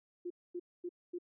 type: tone bursts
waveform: sine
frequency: 352.4 Hz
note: F4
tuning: 16 cents sharp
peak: -37 dBFS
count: 4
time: 0.25-1.186 s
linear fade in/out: 10 ms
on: 54 ms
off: 240 ms
effects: none